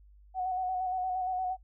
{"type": "tone with vibrato", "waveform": "sine", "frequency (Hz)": 741, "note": "F#5", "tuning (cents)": 2, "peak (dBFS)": -29, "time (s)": [0.34, 1.57], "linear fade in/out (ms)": 50, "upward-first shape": "square", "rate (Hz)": 8.6, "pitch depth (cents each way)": 25, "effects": ["noise-tail reverb RT60 0.1 s tail -23 dB re dry", "added 50 Hz sine -54 dBFS peak until 1.63 s"]}